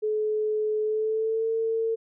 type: tone with pitch glide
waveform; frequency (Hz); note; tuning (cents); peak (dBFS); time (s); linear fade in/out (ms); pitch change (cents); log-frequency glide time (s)
sine; 428.6 to 450.4; A4 to A4; -45 to +40; -23; 0.02-1.96; 20; +85; 0.83-1.48
effects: none